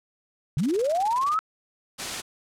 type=linear sweep; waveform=sine; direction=up; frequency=123.47 to 1318.5 Hz; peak=-21 dBFS; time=0.57-1.39 s; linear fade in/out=0 ms
type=noise with tremolo; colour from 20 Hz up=white; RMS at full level=-38 dBFS; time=0.58-1.37 s; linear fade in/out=5 ms; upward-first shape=square; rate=19 Hz; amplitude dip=80%
type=noise; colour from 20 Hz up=white; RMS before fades=-30 dBFS; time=1.98-2.22 s; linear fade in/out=20 ms
effects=low-pass 8000 Hz 12 dB/octave